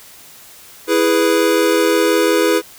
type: chord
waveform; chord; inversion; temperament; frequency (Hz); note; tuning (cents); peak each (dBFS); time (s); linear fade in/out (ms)
square; E major; none; equal; 329.6 / 415.3 / 493.9; E4 / G#4 / B4; 0 / 0 / 0; -17; 0.87-2.62; 50
effects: white hiss -41 dBFS RMS until 2.78 s